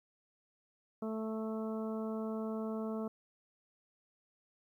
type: harmonic tone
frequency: 220 Hz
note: A3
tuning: in tune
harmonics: 1 / 2 / 3 / 4 / 5 / 6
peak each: -37 / -41 / -45 / -53 / -51 / -52 dBFS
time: 1.02-3.08 s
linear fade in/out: 5 ms
effects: 12-bit